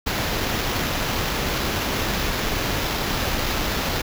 pink noise with sample-and-hold, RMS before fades -24 dBFS, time 0.06-4.02 s, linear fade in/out 10 ms, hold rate 8820 Hz, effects none

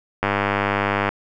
click train, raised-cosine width 0.5 ms, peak -4 dBFS, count 87, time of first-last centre 0.23-1.09 s, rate 100 Hz, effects none

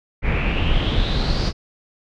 brown noise with low-pass filter sweep, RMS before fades -19 dBFS, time 0.22-1.53 s, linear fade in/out 50 ms, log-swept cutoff 2200 to 5000 Hz, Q 6.8, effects none

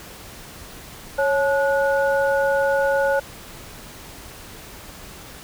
sine tone cluster, 552 / 861 / 1458 Hz, C#5 / A5 / F#6, -7 / -38 / -26 cents, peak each -18 / -25 / -24 dBFS, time 1.18-3.2 s, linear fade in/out 10 ms, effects pink hiss -40 dBFS RMS until 5.43 s

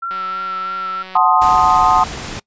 sine tone with vibrato, 1349 Hz, E6, 40 cents sharp, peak -20 dBFS, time 0.02-1.03 s, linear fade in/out 10 ms, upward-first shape sine, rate 3.1 Hz, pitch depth 26 cents each way
click train, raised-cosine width 0.3 ms, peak -18 dBFS, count 199, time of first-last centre 0.11-1.169 s, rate 187 Hz
sine chord, F# diminished seventh, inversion none, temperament equal with one note detuned, 737 / 880 / 1046.5 / 1244.5 Hz, F#5 / A5 / C6 / Eb6, -7 / 0 / 0 / 0 cents, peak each -15 dBFS, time 1.15-2.04 s, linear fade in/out 5 ms
pink noise, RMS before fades -27 dBFS, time 1.41-2.4 s, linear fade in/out 10 ms
effects noise-tail reverb RT60 0.1 s tail -23 dB re dry + resampled to 16000 Hz

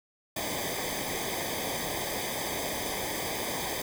pink noise with comb filter, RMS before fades -33 dBFS, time 0.36-3.82 s, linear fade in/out 5 ms, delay 0.72 ms, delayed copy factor -0.85, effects none

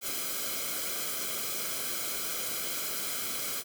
white noise with comb filter, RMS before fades -34 dBFS, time 0.01-3.64 s, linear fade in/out 50 ms, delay 1.1 ms, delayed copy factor -0.75, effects none

